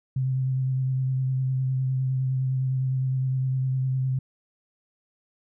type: tone with vibrato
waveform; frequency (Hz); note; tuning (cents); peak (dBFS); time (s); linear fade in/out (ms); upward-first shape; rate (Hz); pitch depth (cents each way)
sine; 130.81; C3; 0; -22; 0.16-4.19; 5; sine; 9.8; 19
effects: none